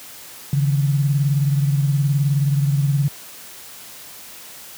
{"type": "beating tone pair", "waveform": "sine", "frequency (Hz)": [140, 159], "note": ["C#3", "D#3"], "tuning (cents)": [18, 38], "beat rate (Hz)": 19, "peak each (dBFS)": [-15, -24], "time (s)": [0.53, 3.08], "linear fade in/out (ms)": 0, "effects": ["white hiss -39 dBFS RMS until 4.77 s", "high-pass 80 Hz 12 dB/octave"]}